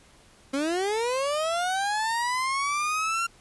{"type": "linear sweep", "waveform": "30% pulse", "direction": "up", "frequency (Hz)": [264.4, 1384], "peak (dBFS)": -22, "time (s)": [0.53, 3.27], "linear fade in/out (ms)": 10, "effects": ["pink hiss -56 dBFS RMS until 3.4 s", "resampled to 24000 Hz"]}